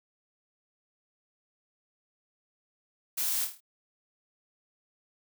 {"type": "noise with echo", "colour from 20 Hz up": "blue", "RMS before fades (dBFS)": -31, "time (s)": [3.17, 3.45], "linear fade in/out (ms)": 10, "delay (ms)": 26, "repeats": 6, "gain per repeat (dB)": -5, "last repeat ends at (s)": 3.606, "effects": []}